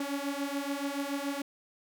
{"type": "beating tone pair", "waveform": "sawtooth", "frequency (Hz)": [277.6, 284.6], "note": ["C#4", "C#4"], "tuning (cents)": [3, 46], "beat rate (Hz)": 7, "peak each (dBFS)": -31, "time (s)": [0, 1.42], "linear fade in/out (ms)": 5, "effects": []}